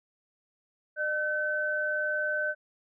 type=tone pair together; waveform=sine; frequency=604.4 / 1526 Hz; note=D5 / G6; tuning=+50 / -47 cents; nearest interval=octave + major third; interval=1603 cents; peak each=-32 / -28 dBFS; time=0.96-2.55 s; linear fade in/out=50 ms; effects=none